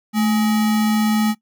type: tone with sample-and-hold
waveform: sine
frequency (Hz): 217.2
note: A3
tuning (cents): -22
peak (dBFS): -14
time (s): 0.13-1.35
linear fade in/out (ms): 50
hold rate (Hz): 1050
effects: noise-tail reverb RT60 0.1 s tail -19 dB re dry